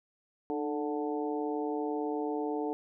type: harmonic tone with a mistuned harmonic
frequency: 146.83 Hz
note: D3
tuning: in tune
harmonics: 2 / 3 / 4 / 5 / 6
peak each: -34 / -34 / -45 / -39 / -41 dBFS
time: 0.5-2.73 s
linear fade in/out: 0 ms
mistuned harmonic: 2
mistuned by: +50 cents
effects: none